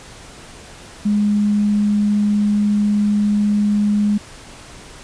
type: tone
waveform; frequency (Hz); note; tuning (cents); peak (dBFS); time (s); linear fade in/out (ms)
sine; 207.3; G#3; -3; -13; 1.05-4.18; 10
effects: pink hiss -39 dBFS RMS until 5.03 s + resampled to 22050 Hz